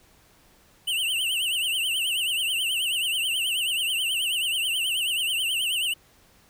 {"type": "tone with vibrato", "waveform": "square", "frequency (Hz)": 2900, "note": "F#7", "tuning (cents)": -35, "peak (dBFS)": -24, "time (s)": [0.87, 5.94], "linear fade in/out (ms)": 10, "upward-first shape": "triangle", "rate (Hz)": 9.3, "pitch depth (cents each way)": 170, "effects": ["pink hiss -58 dBFS RMS until 6.49 s"]}